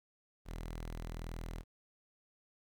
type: tone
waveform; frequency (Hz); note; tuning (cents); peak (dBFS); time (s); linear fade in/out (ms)
sawtooth; 41; E1; -9; -37; 0.45-1.64; 50
effects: 12-bit